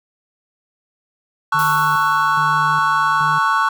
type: chord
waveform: triangle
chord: F# minor seventh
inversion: first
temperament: just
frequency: 888 / 1110 / 1332 / 1480 Hz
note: A5 / C#6 / E6 / F#6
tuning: +16 / +2 / +18 / 0 cents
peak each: -19 / -15 / -20 / -18 dBFS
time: 1.52-3.69 s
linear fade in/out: 5 ms
type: tone with tremolo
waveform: triangle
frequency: 150.9 Hz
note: D3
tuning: 47 cents sharp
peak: -24 dBFS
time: 1.54-3.39 s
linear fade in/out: 10 ms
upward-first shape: square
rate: 1.2 Hz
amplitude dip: 70%
type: noise with exponential decay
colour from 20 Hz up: blue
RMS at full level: -27 dBFS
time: 1.59-2.93 s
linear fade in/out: 0 ms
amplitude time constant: 290 ms
effects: none